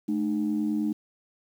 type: tone pair together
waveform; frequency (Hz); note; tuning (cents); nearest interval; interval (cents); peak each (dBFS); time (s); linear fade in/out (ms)
sine; 215.5 / 304.8; A3 / D#4; -36 / -36; tritone; 600; -26; 0.08-0.93; 10
effects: tanh soft clip ceiling -18 dBFS + 9-bit